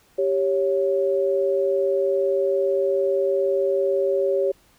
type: tone pair together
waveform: sine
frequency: 392 / 554.4 Hz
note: G4 / C#5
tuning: 0 / 0 cents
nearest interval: tritone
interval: 600 cents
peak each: -21 dBFS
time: 0.18-4.52 s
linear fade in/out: 10 ms
effects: pink hiss -58 dBFS RMS until 4.78 s